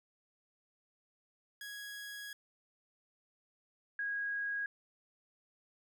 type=tone pair in turn; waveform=sawtooth / sine; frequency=1661.2 / 1645 Hz; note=G#6 / G#6; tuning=0 / -17 cents; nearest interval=unison; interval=17 cents; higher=first; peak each=-40 / -34 dBFS; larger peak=second; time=1.61-2.33 / 3.99-4.66 s; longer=first; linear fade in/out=2 ms; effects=none